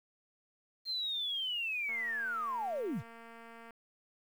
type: linear sweep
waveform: sine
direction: down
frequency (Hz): 4209 to 77.78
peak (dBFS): -33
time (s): 0.85-3.03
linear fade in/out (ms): 50
type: click train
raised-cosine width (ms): 0.5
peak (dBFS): -38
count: 419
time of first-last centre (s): 1.89-3.707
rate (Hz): 230
effects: 10-bit